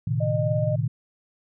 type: chord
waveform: sine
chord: A diminished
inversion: none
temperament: equal with one note detuned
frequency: 112.9 / 130.81 / 155.56 Hz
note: A2 / C3 / Eb3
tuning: +45 / 0 / 0 cents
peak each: -25 / -27 / -27 dBFS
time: 0.07-0.88 s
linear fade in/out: 5 ms
type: tone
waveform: sine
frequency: 612 Hz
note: D#5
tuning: 29 cents flat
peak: -25 dBFS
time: 0.2-0.76 s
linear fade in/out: 10 ms
effects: none